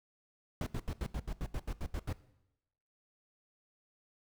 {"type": "noise bursts", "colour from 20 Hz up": "brown", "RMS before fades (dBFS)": -36, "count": 12, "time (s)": [0.61, 2.128], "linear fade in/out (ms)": 2, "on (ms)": 55, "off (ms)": 78, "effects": ["noise-tail reverb RT60 0.9 s tail -18 dB re dry"]}